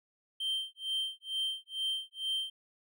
triangle tone with tremolo, 3136 Hz, G7, in tune, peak -28 dBFS, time 0.4-2.5 s, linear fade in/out 5 ms, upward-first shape sine, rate 2.2 Hz, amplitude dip 100%, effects none

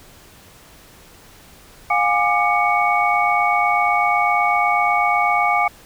sine tone cluster, 711 / 819 / 1191 / 2231 Hz, F5 / G#5 / D6 / C#7, +31 / -24 / +24 / +11 cents, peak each -20 dBFS, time 1.9-5.68 s, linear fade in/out 5 ms, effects pink hiss -46 dBFS RMS until 5.85 s

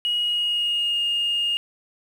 sine tone with pitch glide, 2895 to 2839 Hz, F#7 to F7, -38 to +28 cents, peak -19 dBFS, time 0.05-1.57 s, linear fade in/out 0 ms, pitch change -34 cents, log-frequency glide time 0.19-1.01 s, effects tanh soft clip ceiling -17 dBFS + 8-bit

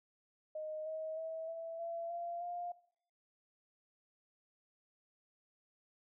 sine tone with pitch steps, 620 / 633 / 646.3 / 659.9 / 673.8 / 687.9 / 702.4 Hz, D#5 / D#5 / E5 / E5 / E5 / F5 / F5, -6 / +30 / -34 / +2 / +38 / -26 / +10 cents, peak -39 dBFS, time 0.55-2.72 s, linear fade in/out 5 ms, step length 310 ms, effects noise-tail reverb RT60 0.6 s tail -18 dB re dry

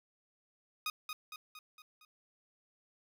15% pulse tone with echo, 1244.5 Hz, D#6, in tune, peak -28 dBFS, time 0.86-0.9 s, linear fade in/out 2 ms, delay 230 ms, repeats 5, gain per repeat -5 dB, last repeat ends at 2.05 s, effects none

